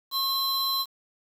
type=tone pair together; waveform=square; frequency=1080 / 4042 Hz; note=C#6 / B7; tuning=-45 / +39 cents; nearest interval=octave + major seventh; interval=2284 cents; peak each=-31 / -26 dBFS; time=0.11-0.86 s; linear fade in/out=50 ms; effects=8-bit